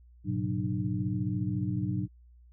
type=tone cluster; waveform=sine; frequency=101.9 / 121.3 / 135.7 / 185.3 / 301.3 Hz; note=G#2 / B2 / C#3 / F#3 / D4; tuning=-32 / -31 / -36 / +3 / +44 cents; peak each=-34 / -33 / -38 / -33 / -36 dBFS; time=0.24-2.08 s; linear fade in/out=50 ms; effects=added 60 Hz sine -53 dBFS peak until 2.52 s